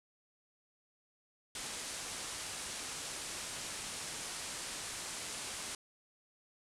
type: low-pass noise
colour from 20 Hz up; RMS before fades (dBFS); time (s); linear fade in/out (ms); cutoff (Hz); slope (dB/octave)
white; -43; 1.55-5.75; 2; 10000; 48
effects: none